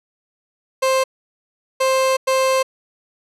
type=tone bursts at uneven times; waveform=30% pulse; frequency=526 Hz; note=C5; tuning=9 cents sharp; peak=-12 dBFS; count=3; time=0.82-1.04 / 1.8-2.17 / 2.27-2.63 s; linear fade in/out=10 ms; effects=low-pass 11000 Hz 12 dB/octave